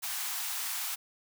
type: high-pass noise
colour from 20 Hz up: white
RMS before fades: -35 dBFS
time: 0.02-0.96 s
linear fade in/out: 20 ms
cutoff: 700 Hz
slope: 96 dB/octave
effects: none